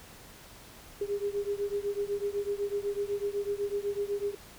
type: beating tone pair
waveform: sine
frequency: 402.3 / 410.3 Hz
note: G4 / G#4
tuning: +45 / -21 cents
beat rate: 8 Hz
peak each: -32 / -33 dBFS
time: 1.01-4.35 s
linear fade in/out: 5 ms
effects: pink hiss -51 dBFS RMS until 4.58 s